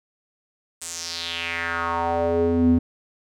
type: tone with band-pass filter sweep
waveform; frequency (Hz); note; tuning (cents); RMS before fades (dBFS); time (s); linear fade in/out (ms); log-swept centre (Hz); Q
square; 84.4; E2; +41; -23; 0.81-2.79; 10; 8500 to 210; 3.5
effects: none